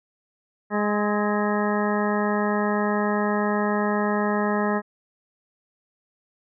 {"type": "harmonic tone with a mistuned harmonic", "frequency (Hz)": 207.7, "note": "G#3", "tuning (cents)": 0, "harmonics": [1, 2, 3, 4, 5, 6, 8, 9], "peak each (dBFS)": [-24, -27, -29, -30, -31, -32, -33, -34], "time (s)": [0.7, 4.82], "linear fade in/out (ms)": 50, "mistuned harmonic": 6, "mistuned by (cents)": 33, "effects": []}